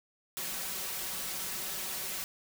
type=noise with comb filter; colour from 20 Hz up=white; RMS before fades=-37 dBFS; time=0.37-2.24 s; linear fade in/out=0 ms; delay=5.3 ms; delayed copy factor=+0.65; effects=none